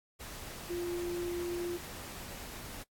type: tone in noise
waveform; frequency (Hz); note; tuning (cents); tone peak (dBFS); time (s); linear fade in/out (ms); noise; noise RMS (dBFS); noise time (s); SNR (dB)
sine; 349.2; F4; 0; -33; 0.69-1.78; 20; pink; -45; 0.19-2.84; +9
effects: noise-tail reverb RT60 0.1 s tail -19 dB re dry + AAC 64 kbps